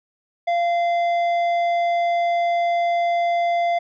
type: tone with tanh clipping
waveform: triangle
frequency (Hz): 690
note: F5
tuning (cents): -21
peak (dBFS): -19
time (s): 0.47-3.79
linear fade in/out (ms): 10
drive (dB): 13
effects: none